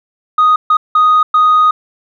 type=tone bursts at uneven times; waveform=sine; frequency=1244.5 Hz; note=D#6; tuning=in tune; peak=-4 dBFS; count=4; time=0.38-0.56 / 0.7-0.77 / 0.95-1.23 / 1.34-1.71 s; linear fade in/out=5 ms; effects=tanh soft clip ceiling -4 dBFS